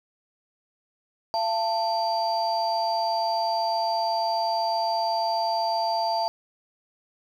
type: tone cluster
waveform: sine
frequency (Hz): 682 / 887 / 4670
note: F5 / A5 / D8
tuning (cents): -41 / +14 / -11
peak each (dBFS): -25 / -25 / -31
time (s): 1.34-6.28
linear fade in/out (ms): 0
effects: tanh soft clip ceiling -15 dBFS + 9-bit